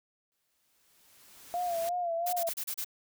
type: noise with exponential growth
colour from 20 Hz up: white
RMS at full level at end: -41 dBFS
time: 0.32-1.89 s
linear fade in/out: 0 ms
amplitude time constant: 340 ms
type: tone with vibrato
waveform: sine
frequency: 691 Hz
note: F5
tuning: 19 cents flat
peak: -29 dBFS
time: 1.54-2.49 s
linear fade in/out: 0 ms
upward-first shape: sine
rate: 2.9 Hz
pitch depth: 68 cents each way
type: noise bursts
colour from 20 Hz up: blue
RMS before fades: -35 dBFS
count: 6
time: 2.26-2.846 s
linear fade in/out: 10 ms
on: 71 ms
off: 32 ms
effects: none